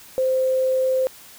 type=tone with quantisation; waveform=sine; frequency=520 Hz; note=C5; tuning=11 cents flat; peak=-17 dBFS; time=0.18-1.07 s; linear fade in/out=0 ms; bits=7; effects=white hiss -45 dBFS RMS until 1.38 s